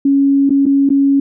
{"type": "tone with dropouts", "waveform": "sine", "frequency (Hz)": 277.2, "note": "C#4", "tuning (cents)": 0, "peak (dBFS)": -8, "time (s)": [0.05, 1.2], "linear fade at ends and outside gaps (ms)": 5, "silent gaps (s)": [[0.495, 0.504], [0.657, 0.663], [0.892, 0.902]], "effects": []}